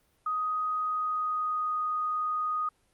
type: tone with pitch glide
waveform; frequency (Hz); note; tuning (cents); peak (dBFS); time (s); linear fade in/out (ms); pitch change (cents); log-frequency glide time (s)
sine; 1251 to 1241.6; D#6 to D#6; +9 to -4; -27; 0.26-2.69; 5; -13; 0.79-1.8
effects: pink hiss -69 dBFS RMS until 2.93 s + Opus 32 kbps